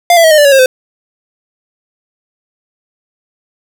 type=tone with pitch steps; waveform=square; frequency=698.5 / 668.5 / 639.8 / 612.3 / 586 / 560.8 / 536.8 / 513.7 Hz; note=F5 / E5 / D#5 / D#5 / D5 / C#5 / C5 / C5; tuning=0 / +24 / +48 / -28 / -4 / +20 / +44 / -32 cents; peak=-4 dBFS; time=0.1-0.66 s; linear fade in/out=2 ms; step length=70 ms; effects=none